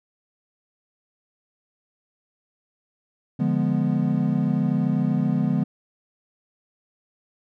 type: chord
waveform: triangle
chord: D diminished seventh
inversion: none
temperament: equal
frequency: 146.83 / 174.61 / 207.7 / 246.9 Hz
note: D3 / F3 / Ab3 / Cb4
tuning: 0 / 0 / 0 / 0 cents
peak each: -23 dBFS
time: 3.39-5.64 s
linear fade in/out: 10 ms
effects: none